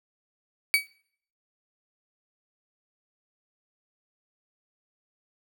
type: tone with exponential decay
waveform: 35% pulse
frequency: 2275 Hz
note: C#7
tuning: 44 cents sharp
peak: -13 dBFS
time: 0.74-0.87 s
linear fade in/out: 0 ms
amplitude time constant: 28 ms
effects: noise-tail reverb RT60 0.6 s tail -24 dB re dry